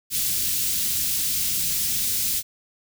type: band-stop noise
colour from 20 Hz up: white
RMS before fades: -24 dBFS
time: 0.1-2.43 s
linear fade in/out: 50 ms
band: 190 to 3500 Hz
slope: 12 dB/octave
effects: none